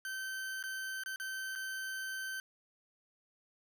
40% pulse tone with dropouts, 1544 Hz, G6, 27 cents flat, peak -37 dBFS, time 0.05-2.4 s, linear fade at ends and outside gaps 1 ms, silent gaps 0.627-0.638 / 1.036-1.06 / 1.16-1.199 / 1.553-1.558 s, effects none

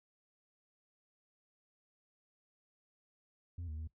sine tone with pitch steps, 86.4 / 77.5 / 79.3 Hz, F2 / D#2 / D#2, -18 / -6 / +33 cents, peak -37 dBFS, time 3.58-3.874 s, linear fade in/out 5 ms, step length 98 ms, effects noise-tail reverb RT60 0.1 s tail -20 dB re dry + tanh soft clip ceiling -39 dBFS

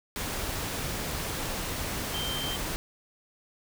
sine tone in noise, 3136 Hz, G7, in tune, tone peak -33 dBFS, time 2.14-2.56 s, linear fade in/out 0 ms, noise pink, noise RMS -33 dBFS, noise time 0.16-2.76 s, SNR -3 dB, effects none

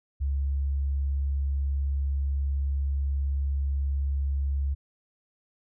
sine tone, 69.3 Hz, C#2, in tune, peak -24 dBFS, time 0.2-4.75 s, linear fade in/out 20 ms, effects none

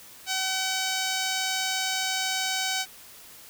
5% pulse tone with notch filter, 759 Hz, F#5, 44 cents sharp, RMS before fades -28 dBFS, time 0.26-2.86 s, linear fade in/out 50 ms, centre 10000 Hz, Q 1.5, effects white hiss -48 dBFS RMS until 3.49 s

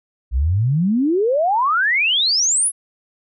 sine exponential sweep, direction up, 57.2 to 11175 Hz, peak -14 dBFS, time 0.31-2.72 s, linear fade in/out 50 ms, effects none

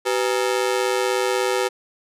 sawtooth ring-modulated tone, 440 Hz, A4, in tune, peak -12 dBFS, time 0.05-1.69 s, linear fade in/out 20 ms, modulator 58.2 Hz, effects low-pass 11000 Hz 12 dB/octave

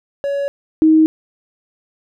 triangle / sine tone pair in turn, 562 / 315.4 Hz, C#5 / D#4, +24 / +24 cents, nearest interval minor seventh, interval 1000 cents, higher first, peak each -15 / -7 dBFS, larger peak second, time 0.24-0.48 / 0.82-1.06 s, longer neither, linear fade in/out 0 ms, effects none

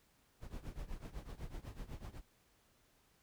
brown noise with tremolo, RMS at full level -43 dBFS, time 0.4-2.22 s, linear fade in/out 50 ms, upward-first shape triangle, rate 8 Hz, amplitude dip 95%, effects pink hiss -72 dBFS RMS until 3.22 s

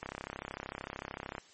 click train, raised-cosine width 0.5 ms, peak -23 dBFS, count 46, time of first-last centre 0.03-1.381 s, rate 33.3 Hz, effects white hiss -59 dBFS RMS until 1.53 s + MP3 32 kbps

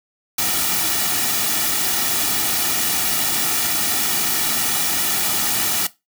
white noise with comb filter, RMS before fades -20 dBFS, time 0.38-5.87 s, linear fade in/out 5 ms, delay 1.9 ms, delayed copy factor -0.6, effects noise-tail reverb RT60 0.2 s tail -17 dB re dry

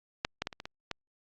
clicks, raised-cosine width 0.2 ms, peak -10 / -13 / -15 / -26 / -23 / -21 / -16 dBFS, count 7, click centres 0.249 / 0.42 / 0.471 / 0.528 / 0.601 / 0.655 / 0.913 s, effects low-pass 5000 Hz 12 dB/octave + Opus 48 kbps

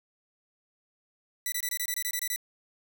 5% pulse tone bursts, 1975.5 Hz, B6, in tune, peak -18 dBFS, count 11, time 1.46-2.361 s, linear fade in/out 2 ms, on 61 ms, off 23 ms, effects none

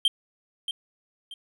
triangle tone with echo, 3165 Hz, G7, 16 cents sharp, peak -16 dBFS, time 0.05-0.08 s, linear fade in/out 2 ms, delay 630 ms, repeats 2, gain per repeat -10 dB, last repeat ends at 1.34 s, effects none

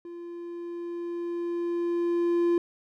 triangle tone with level ramp, 344.4 Hz, F4, 24 cents flat, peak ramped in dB -36 to -18 dBFS, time 0.05-2.58 s, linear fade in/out 2 ms, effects none

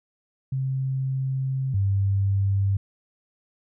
sine tone pair in turn, 132.9 / 98.42 Hz, C3 / G2, +27 / +7 cents, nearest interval perfect fourth, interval 520 cents, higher first, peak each -23 / -19 dBFS, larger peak second, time 0.52-1.74 / 1.74-2.77 s, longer first, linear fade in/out 5 ms, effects none

